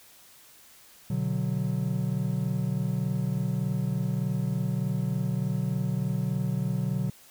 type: chord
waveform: triangle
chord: B minor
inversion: none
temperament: equal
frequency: 123.47 / 146.83 / 185 Hz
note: B2 / D3 / F#3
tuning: 0 / 0 / 0 cents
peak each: -28 dBFS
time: 1.1-7.1 s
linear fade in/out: 5 ms
effects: white hiss -54 dBFS RMS until 7.3 s